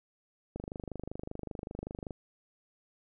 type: click train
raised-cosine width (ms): 2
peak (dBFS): -25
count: 40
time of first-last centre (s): 0.56-2.108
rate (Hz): 25.2
effects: none